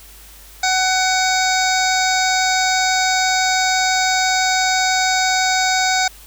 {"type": "harmonic tone with a mistuned harmonic", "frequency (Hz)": 749, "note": "F#5", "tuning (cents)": 21, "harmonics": [1, 2, 3, 5, 6, 7, 8, 9, 10], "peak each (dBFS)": [-18, -21, -23, -25, -26, -26, -27, -28, -28], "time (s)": [0.63, 6.08], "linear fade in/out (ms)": 5, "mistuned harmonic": 7, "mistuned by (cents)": -63, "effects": ["added 50 Hz sine -43 dBFS peak until 6.26 s", "white hiss -43 dBFS RMS until 6.26 s"]}